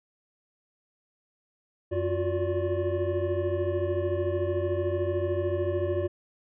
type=tone cluster; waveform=triangle; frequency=91.7 / 351.5 / 365 / 579 Hz; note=F#2 / F4 / F#4 / D5; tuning=-15 / +11 / -24 / -25 cents; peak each=-29 dBFS; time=1.91-6.08 s; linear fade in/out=20 ms; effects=resampled to 8000 Hz